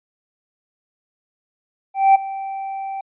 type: tone with ADSR envelope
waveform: triangle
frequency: 779 Hz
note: G5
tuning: 11 cents flat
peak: -5 dBFS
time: 1.94-3.01 s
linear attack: 210 ms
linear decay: 13 ms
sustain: -18 dB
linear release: 5 ms
effects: resampled to 8000 Hz